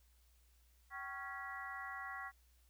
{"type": "harmonic tone with a mistuned harmonic", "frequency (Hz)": 277.2, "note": "C#4", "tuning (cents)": 0, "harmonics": [3, 4, 5, 6, 7], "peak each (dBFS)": [-51, -49, -51, -52, -48], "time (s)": [0.9, 2.32], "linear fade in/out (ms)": 50, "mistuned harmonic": 3, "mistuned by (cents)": -130, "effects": ["added 60 Hz sine -67 dBFS peak until 2.69 s", "white hiss -75 dBFS RMS until 2.69 s"]}